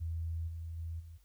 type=tone with level steps; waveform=sine; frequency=82.41 Hz; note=E2; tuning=in tune; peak=-34 / -39 / -37 / -47 dBFS; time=0-1.18 s; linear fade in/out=20 ms; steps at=0.47 / 0.77 / 0.99 s; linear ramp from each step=20 ms; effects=added 50 Hz sine -62 dBFS peak until 1.24 s + white hiss -73 dBFS RMS until 1.24 s